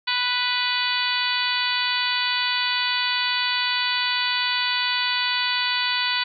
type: harmonic tone with a mistuned harmonic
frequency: 493.9 Hz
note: B4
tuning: in tune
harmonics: 2 / 3 / 4 / 5 / 6 / 7 / 8 / 9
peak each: -29 / -29 / -29 / -29 / -29 / -29 / -29 / -29 dBFS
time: 0.07-6.24 s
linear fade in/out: 10 ms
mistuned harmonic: 9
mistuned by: +25 cents
effects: none